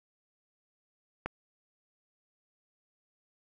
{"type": "click", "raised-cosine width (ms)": 0.5, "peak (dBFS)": -18, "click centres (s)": 1.26, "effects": ["10-bit"]}